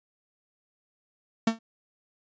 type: tone with exponential decay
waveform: 45% pulse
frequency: 225.9 Hz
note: A3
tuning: 46 cents sharp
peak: -17 dBFS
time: 1.47-1.59 s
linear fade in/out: 5 ms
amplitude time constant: 26 ms
effects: resampled to 16000 Hz